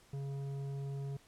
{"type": "tone with tanh clipping", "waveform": "sine", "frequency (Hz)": 138.59, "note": "C#3", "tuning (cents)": 0, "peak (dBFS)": -39, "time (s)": [0.13, 1.17], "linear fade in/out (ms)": 5, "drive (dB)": 10, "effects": ["pink hiss -64 dBFS RMS until 1.27 s", "low-pass 11000 Hz 12 dB/octave"]}